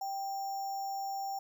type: tone with sample-and-hold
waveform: sine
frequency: 784 Hz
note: G5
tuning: in tune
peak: -34 dBFS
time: 0.01-1.39 s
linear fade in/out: 5 ms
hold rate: 6300 Hz
effects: none